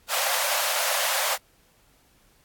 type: high-pass noise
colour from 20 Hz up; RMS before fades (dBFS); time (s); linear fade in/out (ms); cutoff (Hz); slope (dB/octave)
pink; -25; 0.08-1.38; 50; 530; 96
effects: pink hiss -61 dBFS RMS until 2.44 s + AAC 64 kbps